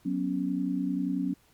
sine chord, F# suspended fourth, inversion none, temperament equal, 185 / 246.9 / 277.2 Hz, F#3 / B3 / C#4, 0 / 0 / 0 cents, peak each -31 / -33 / -29 dBFS, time 0.05-1.34 s, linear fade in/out 10 ms, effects pink hiss -63 dBFS RMS until 1.53 s + MP3 96 kbps

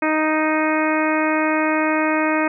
harmonic tone, 311.1 Hz, D#4, in tune, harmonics 1 / 2 / 3 / 4 / 5 / 6 / 7 / 8, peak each -20 / -23 / -25 / -26 / -27 / -28 / -28 / -29 dBFS, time 0.02-2.48 s, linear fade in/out 5 ms, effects none

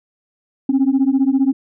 sine beating tone pair, 261.6 / 276.6 Hz, C4 / C#4, 0 / -4 cents, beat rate 15 Hz, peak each -14 dBFS, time 0.69-1.53 s, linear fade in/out 5 ms, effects tanh soft clip ceiling -8 dBFS

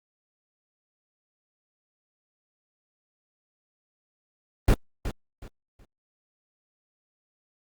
brown noise with echo, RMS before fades -17 dBFS, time 4.68-4.74 s, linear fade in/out 2 ms, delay 370 ms, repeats 3, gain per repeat -12 dB, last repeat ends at 5.85 s, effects Opus 32 kbps

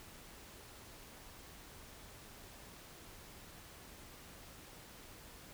silence, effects pink hiss -55 dBFS RMS until 5.53 s

